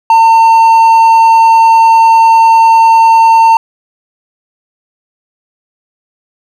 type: tone with hard clipping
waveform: triangle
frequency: 905 Hz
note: A5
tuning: 48 cents sharp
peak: -3 dBFS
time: 0.1-3.57 s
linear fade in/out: 2 ms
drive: 6 dB
effects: none